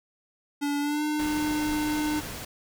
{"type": "tone with pitch glide", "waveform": "square", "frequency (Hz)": [287.7, 301.7], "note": ["D4", "D4"], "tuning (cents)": [-36, 47], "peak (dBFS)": -26, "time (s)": [0.61, 2.21], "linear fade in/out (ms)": 20, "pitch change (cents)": 83, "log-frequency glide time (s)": [0.8, 1.03]}
{"type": "noise", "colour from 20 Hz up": "pink", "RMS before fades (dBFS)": -37, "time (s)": [1.19, 2.45], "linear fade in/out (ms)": 5}
{"effects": []}